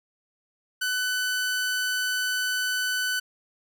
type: tone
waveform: sawtooth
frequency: 1500 Hz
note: F#6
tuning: 23 cents sharp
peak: -21 dBFS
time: 0.81-3.2 s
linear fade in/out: 10 ms
effects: none